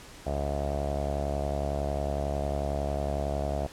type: tone with low-pass filter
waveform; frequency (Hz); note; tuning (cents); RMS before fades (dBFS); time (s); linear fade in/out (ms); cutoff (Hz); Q
sawtooth; 71; C#2; +42; -30; 0.26-3.67; 10; 660; 7.1
effects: pink hiss -48 dBFS RMS until 3.72 s + low-pass 10000 Hz 12 dB/octave